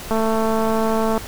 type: click train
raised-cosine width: 1 ms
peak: -8 dBFS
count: 238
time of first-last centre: 0.11-1.178 s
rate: 222 Hz
effects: pink hiss -34 dBFS RMS until 1.27 s